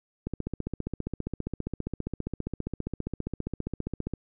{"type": "click train", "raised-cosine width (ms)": 3, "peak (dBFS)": -18, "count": 59, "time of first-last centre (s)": [0.27, 4.137], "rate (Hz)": 15, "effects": []}